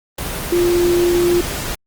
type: tone in noise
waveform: sine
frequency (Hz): 349.6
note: F4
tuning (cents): +2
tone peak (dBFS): -12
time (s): 0.52-1.41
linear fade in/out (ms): 5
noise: pink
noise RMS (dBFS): -24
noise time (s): 0.18-1.75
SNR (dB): +9
effects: Opus 24 kbps